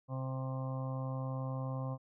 harmonic tone, 131.4 Hz, C3, 8 cents sharp, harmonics 1 / 2 / 4 / 5 / 6 / 7 / 8 / 9, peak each -36 / -45 / -45 / -51 / -51 / -56 / -48 / -60 dBFS, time 0.08-1.98 s, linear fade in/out 50 ms, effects none

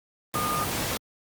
sine tone in noise, 1218 Hz, D#6, 37 cents flat, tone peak -26 dBFS, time 0.35-0.64 s, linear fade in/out 0 ms, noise pink, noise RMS -28 dBFS, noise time 0.34-0.97 s, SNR -1 dB, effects high-pass 80 Hz 12 dB/octave + Opus 24 kbps

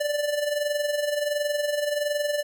square tone with amplitude modulation, 587.3 Hz, D5, in tune, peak -22 dBFS, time 0-2.43 s, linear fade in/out 10 ms, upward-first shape sine, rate 21.4 Hz, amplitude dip 60%, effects none

